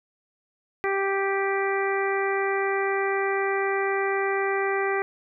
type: harmonic tone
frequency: 392 Hz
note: G4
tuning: in tune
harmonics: 1 / 2 / 3 / 4 / 5 / 6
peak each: -25 / -30 / -32 / -33 / -30 / -36 dBFS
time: 0.84-5.02 s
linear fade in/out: 0 ms
effects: none